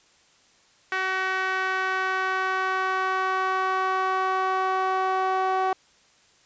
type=tone with band-pass filter sweep; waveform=sawtooth; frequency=377.3 Hz; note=F#4; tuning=34 cents sharp; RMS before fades=-25 dBFS; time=0.92-5.73 s; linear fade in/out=2 ms; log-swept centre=1700 to 880 Hz; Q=2.3; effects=white hiss -59 dBFS RMS until 6.45 s + resampled to 16000 Hz